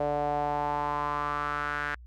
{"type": "tone with band-pass filter sweep", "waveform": "sawtooth", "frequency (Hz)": 146.4, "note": "D3", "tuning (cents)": -5, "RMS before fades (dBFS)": -30, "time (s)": [0, 1.95], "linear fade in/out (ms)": 5, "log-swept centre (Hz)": [620, 1600], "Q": 4.4, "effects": ["added 60 Hz sine -45 dBFS peak until 2.06 s", "Opus 48 kbps"]}